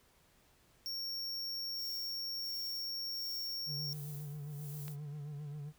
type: tone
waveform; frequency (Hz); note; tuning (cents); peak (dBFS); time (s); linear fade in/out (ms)
square; 5510; F8; -24; -38; 0.86-3.93; 0
type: noise with tremolo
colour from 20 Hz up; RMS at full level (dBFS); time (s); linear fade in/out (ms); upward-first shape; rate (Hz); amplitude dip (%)
violet; -50; 1.74-4.97; 50; sine; 1.4; 80
type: tone with vibrato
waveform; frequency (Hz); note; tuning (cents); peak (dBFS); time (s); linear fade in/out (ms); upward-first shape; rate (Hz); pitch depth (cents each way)
triangle; 146.83; D3; 0; -39; 3.66-5.73; 50; sine; 7.5; 61
type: click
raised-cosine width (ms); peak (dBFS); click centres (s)
0.2; -31; 4.881
effects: pink hiss -68 dBFS RMS until 5.78 s